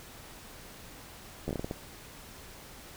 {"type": "slowing click train", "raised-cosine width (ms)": 2, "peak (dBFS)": -20, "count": 8, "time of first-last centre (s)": [1.48, 1.711], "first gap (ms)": 12, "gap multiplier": 1.33, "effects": ["pink hiss -49 dBFS RMS until 2.96 s"]}